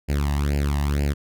sawtooth tone with flanger, 71.7 Hz, D2, 41 cents flat, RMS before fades -22 dBFS, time 0.08-1.14 s, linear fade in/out 20 ms, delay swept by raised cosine 0.41 to 1.08 ms, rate 2.1 Hz, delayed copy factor +0.9, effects none

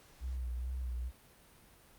sine tone with vibrato, 62.4 Hz, B1, 19 cents sharp, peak -35 dBFS, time 0.2-1.12 s, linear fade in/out 50 ms, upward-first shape sine, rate 2.3 Hz, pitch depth 50 cents each way, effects pink hiss -61 dBFS RMS until 1.98 s + Opus 48 kbps

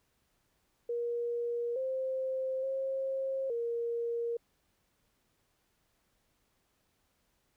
sine tone with pitch steps, 474.3 / 524 / 535 / 468.5 Hz, A#4 / C5 / C5 / A#4, +30 / +2 / +38 / +9 cents, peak -31 dBFS, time 0.89-4.37 s, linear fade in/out 5 ms, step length 870 ms, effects pink hiss -75 dBFS RMS until 7.56 s

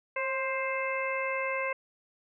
harmonic tone with a mistuned harmonic, 525 Hz, C5, 6 cents sharp, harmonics 1 / 2 / 3 / 4 / 5, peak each -33 / -35 / -39 / -34 / -38 dBFS, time 0.16-1.73 s, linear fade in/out 5 ms, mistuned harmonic 1, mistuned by +34 cents, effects none

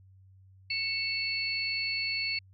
sine tone cluster, 2212 / 2671 / 4421 Hz, C#7 / E7 / C#8, -4 / +22 / -5 cents, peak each -34 / -35 / -32 dBFS, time 0.7-2.39 s, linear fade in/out 5 ms, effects added 95 Hz sine -54 dBFS peak until 2.53 s

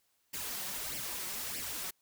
white noise with flanger, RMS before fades -39 dBFS, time 0.33-1.91 s, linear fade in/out 10 ms, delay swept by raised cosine 0.38 to 5.48 ms, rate 1.6 Hz, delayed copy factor +0.65, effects white hiss -75 dBFS RMS until 2.01 s

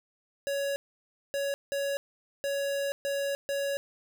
square tone bursts at uneven times, 559 Hz, C#5, 14 cents sharp, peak -29 dBFS, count 6, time 0.47-0.76 / 1.34-1.54 / 1.72-1.97 / 2.44-2.92 / 3.05-3.35 / 3.49-3.77 s, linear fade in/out 0 ms, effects none

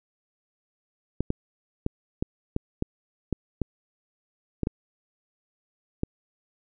clicks, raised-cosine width 3 ms, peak -12 dBFS, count 11, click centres 1.206 / 1.304 / 1.864 / 2.225 / 2.564 / 2.824 / 3.327 / 3.617 / 4.633 / 4.671 / 6.034 s, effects none

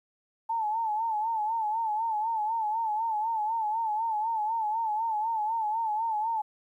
sine tone with vibrato, 880 Hz, A5, in tune, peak -26 dBFS, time 0.49-6.42 s, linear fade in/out 10 ms, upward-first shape sine, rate 4 Hz, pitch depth 83 cents each way, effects 11-bit

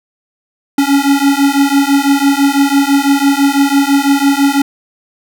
square beating tone pair, 276.5 / 282.5 Hz, C#4 / C#4, -4 / +33 cents, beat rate 6 Hz, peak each -12 dBFS, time 0.78-4.62 s, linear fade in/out 5 ms, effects none

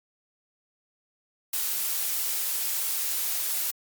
blue noise with high-pass filter sweep, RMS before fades -28 dBFS, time 1.53-3.71 s, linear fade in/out 5 ms, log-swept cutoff 310 to 480 Hz, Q 1.1, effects Opus 48 kbps

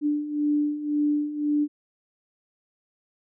sine beating tone pair, 294 / 295.9 Hz, D4 / D4, +2 / +13 cents, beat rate 1.9 Hz, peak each -28 / -23 dBFS, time 0.01-1.68 s, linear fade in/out 50 ms, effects none

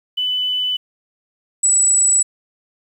sine tone pair in turn, 2997 / 7882 Hz, F#7 / B8, +22 / -4 cents, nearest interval octave + perfect fourth, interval 1674 cents, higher second, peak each -17 / -11 dBFS, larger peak second, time 0.17-0.77 / 1.63-2.23 s, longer neither, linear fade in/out 10 ms, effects 8-bit

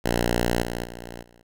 5% pulse tone with level steps, 59.1 Hz, A#1, 24 cents sharp, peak -10 / -17 / -25 / -41 dBFS, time 0.04-1.43 s, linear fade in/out 20 ms, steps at 0.62 / 0.84 / 1.22 s, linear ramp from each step 10 ms, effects none

